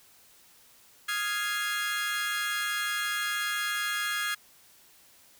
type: chord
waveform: 30% pulse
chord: F minor seventh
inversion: third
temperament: equal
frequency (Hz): 1244.5 / 1396.9 / 1661.2 / 2093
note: Eb6 / F6 / Ab6 / C7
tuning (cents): 0 / 0 / 0 / 0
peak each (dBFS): -34 / -34 / -28 / -34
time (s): 1.08-4.35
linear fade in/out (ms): 10
effects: white hiss -58 dBFS RMS until 5.39 s